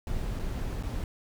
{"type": "noise with dropouts", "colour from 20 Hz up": "brown", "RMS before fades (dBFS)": -32, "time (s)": [0.07, 1.04], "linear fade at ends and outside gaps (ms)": 1, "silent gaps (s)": [[0.391, 0.395], [0.827, 0.834]], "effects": []}